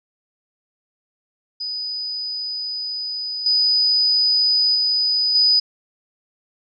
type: tone with level steps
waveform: sine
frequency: 4978 Hz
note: D#8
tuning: in tune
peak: -24 / -14 / -16 / -12 dBFS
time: 1.6-5.6 s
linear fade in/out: 10 ms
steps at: 3.46 / 4.75 / 5.35 s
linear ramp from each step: 2 ms
effects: none